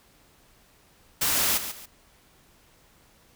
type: noise with echo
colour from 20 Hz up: white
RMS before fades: -24 dBFS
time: 1.21-1.58 s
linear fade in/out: 10 ms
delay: 140 ms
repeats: 2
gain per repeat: -10 dB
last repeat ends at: 1.86 s
effects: pink hiss -59 dBFS RMS until 3.35 s